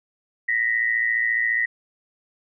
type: tone pair together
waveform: sine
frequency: 1864.7 / 1979.2 Hz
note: A#6 / B6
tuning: 0 / +3 cents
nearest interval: minor second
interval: 103 cents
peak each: -22 dBFS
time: 0.48-1.66 s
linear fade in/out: 10 ms
effects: none